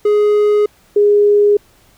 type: tone pair in turn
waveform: triangle / sine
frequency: 417.4 / 412.1 Hz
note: G#4 / G#4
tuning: +9 / -13 cents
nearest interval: unison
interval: 22 cents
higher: first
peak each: -7 dBFS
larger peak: neither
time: 0.05-0.66 / 0.96-1.57 s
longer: neither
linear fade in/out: 5 ms
effects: pink hiss -51 dBFS RMS until 1.97 s